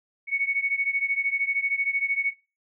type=beating tone pair; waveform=sine; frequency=2217 / 2230 Hz; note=C#7 / C#7; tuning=0 / +10 cents; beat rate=13 Hz; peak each=-25 / -27 dBFS; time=0.27-2.34 s; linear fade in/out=50 ms; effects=noise-tail reverb RT60 0.3 s tail -21 dB re dry